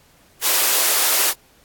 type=high-pass noise; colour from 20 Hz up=white; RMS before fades=-17 dBFS; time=0.41-1.34 s; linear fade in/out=50 ms; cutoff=360 Hz; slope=24 dB/octave; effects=pink hiss -54 dBFS RMS until 1.64 s + AAC 64 kbps